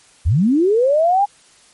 sine linear sweep, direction up, 61.74 to 830.6 Hz, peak -11 dBFS, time 0.25-1.26 s, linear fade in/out 20 ms, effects white hiss -50 dBFS RMS until 1.73 s + MP3 48 kbps

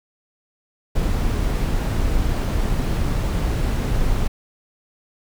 brown noise, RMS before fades -20 dBFS, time 0.95-4.28 s, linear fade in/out 10 ms, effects none

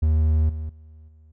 triangle tone with level steps, 77.9 Hz, D#2, 3 cents sharp, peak -14 / -25 / -41 / -46 dBFS, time 0.02-1.32 s, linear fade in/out 10 ms, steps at 0.49 / 0.69 / 1.08 s, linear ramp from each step 5 ms, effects none

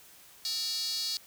square tone with high-pass filter, 258.2 Hz, C4, 23 cents flat, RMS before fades -33 dBFS, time 0.45-1.17 s, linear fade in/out 0 ms, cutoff 4500 Hz, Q 7.1, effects white hiss -55 dBFS RMS until 1.26 s

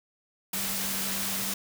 sine tone in noise, 194.3 Hz, G3, 15 cents flat, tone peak -39 dBFS, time 0.53-1.54 s, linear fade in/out 5 ms, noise white, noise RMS -31 dBFS, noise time 0.53-1.54 s, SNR -11 dB, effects none

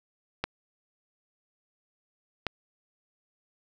clicks, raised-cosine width 0.3 ms, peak -12 dBFS, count 2, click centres 0.44 / 2.467 s, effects none

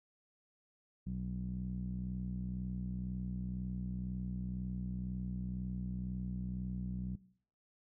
sawtooth tone with low-pass filter, 62 Hz, B1, 7 cents sharp, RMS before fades -39 dBFS, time 1.06-7.16 s, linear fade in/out 10 ms, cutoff 180 Hz, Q 6.5, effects noise-tail reverb RT60 0.6 s tail -20 dB re dry

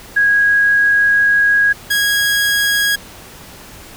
sine / sawtooth tone pair in turn, 1649 / 1649 Hz, G#6 / G#6, -13 / -13 cents, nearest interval unison, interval 0 cents, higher neither, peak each -9 dBFS, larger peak neither, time 0.16-1.73 / 1.9-2.96 s, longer first, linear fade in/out 10 ms, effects pink hiss -37 dBFS RMS until 3.96 s

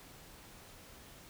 silence, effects pink hiss -55 dBFS RMS until 1.29 s

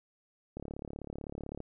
click train, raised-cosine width 2 ms, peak -27 dBFS, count 38, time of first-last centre 0.57-1.604 s, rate 35.8 Hz, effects none

